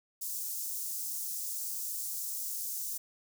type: high-pass noise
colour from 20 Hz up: white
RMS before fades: -37 dBFS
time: 0.21-2.98 s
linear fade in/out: 10 ms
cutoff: 5900 Hz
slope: 24 dB/octave
effects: none